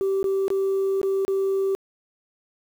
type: tone with dropouts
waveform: sine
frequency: 388.1 Hz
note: G4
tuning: 17 cents flat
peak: -18 dBFS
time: 0.01-1.75 s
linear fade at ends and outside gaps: 0 ms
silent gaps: 0.229-0.242 / 0.481-0.503 / 1.015-1.031 / 1.25-1.28 s
effects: tanh soft clip ceiling -18 dBFS + 8-bit